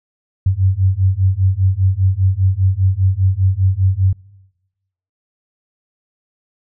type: beating tone pair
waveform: sine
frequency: 92.5 / 97.5 Hz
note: F#2 / G2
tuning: 0 / -9 cents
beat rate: 5 Hz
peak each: -15 / -14 dBFS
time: 0.46-4.13 s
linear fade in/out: 5 ms
effects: noise-tail reverb RT60 1.0 s tail -23 dB re dry